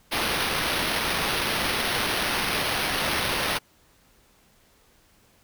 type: noise with sample-and-hold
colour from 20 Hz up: white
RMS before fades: -26 dBFS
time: 0.11-3.59 s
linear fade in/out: 20 ms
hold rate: 7350 Hz
effects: pink hiss -60 dBFS RMS until 5.43 s